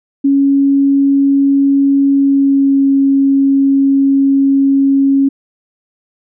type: tone with pitch glide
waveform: sine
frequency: 277.2 to 274.3 Hz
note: C#4 to C#4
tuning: 0 to -18 cents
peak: -7 dBFS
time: 0.24-5.29 s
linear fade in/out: 10 ms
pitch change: -18 cents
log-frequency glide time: 2.11-2.89 s
effects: none